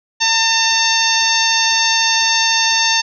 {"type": "harmonic tone", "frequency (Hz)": 902, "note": "A5", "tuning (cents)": 43, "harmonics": [1, 2, 3, 4, 5, 6, 7], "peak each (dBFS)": [-20, -20, -20, -20, -20, -20, -20], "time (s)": [0.2, 3.02], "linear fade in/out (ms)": 20, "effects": []}